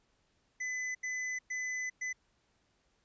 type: tone bursts at uneven times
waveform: square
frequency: 2010 Hz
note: B6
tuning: 30 cents sharp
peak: -35 dBFS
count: 4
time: 0.6-0.95 / 1.03-1.39 / 1.5-1.9 / 2.01-2.13 s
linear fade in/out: 10 ms
effects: pink hiss -74 dBFS RMS until 3.04 s + resampled to 16000 Hz